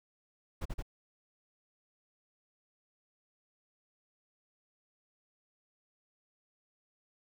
brown noise bursts, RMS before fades -36 dBFS, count 3, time 0.61-0.825 s, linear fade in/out 10 ms, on 45 ms, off 40 ms, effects none

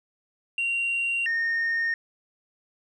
sine tone pair in turn, 2759 / 1837.4 Hz, F7 / A#6, -22 / -25 cents, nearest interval perfect fifth, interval 703 cents, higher first, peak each -22 / -21 dBFS, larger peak second, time 0.58-1.26 / 1.26-1.94 s, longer neither, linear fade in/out 2 ms, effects tanh soft clip ceiling -21 dBFS

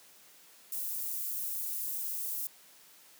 white high-pass noise, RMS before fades -36 dBFS, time 0.72-2.47 s, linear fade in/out 2 ms, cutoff 12000 Hz, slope 12 dB/octave, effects white hiss -58 dBFS RMS until 3.19 s + high-pass 150 Hz 12 dB/octave

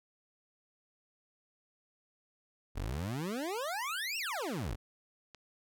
25% pulse exponential two-way sweep, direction up then down, 39.5 to 2848 to 39.5 Hz, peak -31 dBFS, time 2.75-4.76 s, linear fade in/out 20 ms, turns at 4.18 s
click, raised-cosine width 0.2 ms, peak -33 dBFS, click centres 5.347 s
effects none

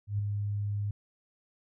sine tone with ADSR envelope, 102.5 Hz, G#2, 22 cents flat, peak -25 dBFS, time 0.07-0.91 s, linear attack 120 ms, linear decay 5 ms, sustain -4 dB, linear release 4 ms, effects none

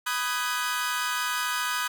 sawtooth chord, G# minor seventh, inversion first, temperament equal with one note detuned, 987.8 / 1244.5 / 1508.5 / 1661.2 Hz, B5 / D#6 / F#6 / G#6, 0 / 0 / +33 / 0 cents, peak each -29 / -27 / -28 / -30 dBFS, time 0.06-1.88 s, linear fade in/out 10 ms, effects none

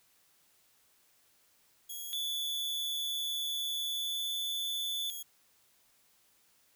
5% pulse tone, 3322 Hz, G#7, in tune, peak -31 dBFS, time 1.89-5.23 s, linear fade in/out 10 ms
sine tone with pitch glide, 3472 to 3506 Hz, A7 to A7, -24 to -7 cents, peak -33 dBFS, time 2.13-5.1 s, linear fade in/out 0 ms, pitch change +17 cents, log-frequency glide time 3.86-4.28 s
effects white hiss -68 dBFS RMS until 6.75 s

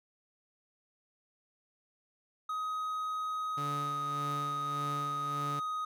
triangle tone with pitch glide, 1259 to 1251.7 Hz, D#6 to D#6, +20 to +10 cents, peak -31 dBFS, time 2.49-5.85 s, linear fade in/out 5 ms, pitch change -10 cents, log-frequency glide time 3.71-3.99 s
sawtooth tone with tremolo, 144.4 Hz, D3, 29 cents flat, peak -33 dBFS, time 3.57-5.6 s, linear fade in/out 10 ms, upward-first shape sine, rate 1.7 Hz, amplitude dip 50%
effects none

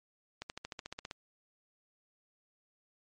accelerating click train, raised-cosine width 0.2 ms, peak -23 dBFS, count 11, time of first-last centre 0.42-1.111 s, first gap 79 ms, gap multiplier 0.97, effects MP3 48 kbps

